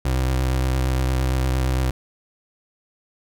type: tone with vibrato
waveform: 30% pulse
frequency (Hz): 64.6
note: C2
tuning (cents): -21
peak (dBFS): -16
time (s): 0.05-1.91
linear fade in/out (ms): 5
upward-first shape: triangle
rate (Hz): 8.7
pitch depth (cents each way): 34
effects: none